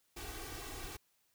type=noise with comb filter; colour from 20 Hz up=pink; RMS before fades=-45 dBFS; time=0.16-0.97 s; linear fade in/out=10 ms; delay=2.6 ms; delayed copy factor=+0.85; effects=white hiss -75 dBFS RMS until 1.34 s